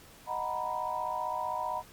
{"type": "chord", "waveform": "sine", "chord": "B major seventh", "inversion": "first", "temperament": "equal", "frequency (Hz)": [622.3, 740, 932.3, 987.8], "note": ["D#5", "F#5", "A#5", "B5"], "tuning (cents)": [0, 0, 0, 0], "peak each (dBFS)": [-39, -37, -36, -34], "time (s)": [0.26, 1.83], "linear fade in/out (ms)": 50, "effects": ["pink hiss -54 dBFS RMS until 1.92 s", "MP3 96 kbps"]}